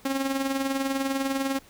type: tone with tremolo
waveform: sawtooth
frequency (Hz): 270.8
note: C#4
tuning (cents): -40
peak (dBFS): -19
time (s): 0.05-1.59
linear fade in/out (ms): 5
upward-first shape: sine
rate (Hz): 20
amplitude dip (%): 55
effects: pink hiss -54 dBFS RMS until 1.69 s